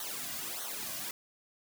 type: noise with flanger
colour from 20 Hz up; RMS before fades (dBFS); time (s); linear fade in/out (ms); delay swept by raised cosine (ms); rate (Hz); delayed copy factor
white; -39; 0-1.11; 2; 0.4 to 2.3; 1.6; -0.9
effects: none